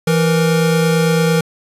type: tone pair together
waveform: square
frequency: 166.08 / 469.3 Hz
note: E3 / A#4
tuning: +13 / +12 cents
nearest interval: octave + tritone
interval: 1799 cents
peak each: -14 / -17 dBFS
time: 0.07-1.41 s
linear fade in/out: 5 ms
effects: resampled to 32000 Hz